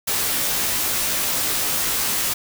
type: noise with comb filter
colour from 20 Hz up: white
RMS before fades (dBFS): -22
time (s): 0.07-2.34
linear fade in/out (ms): 10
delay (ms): 16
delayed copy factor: -0.8
effects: none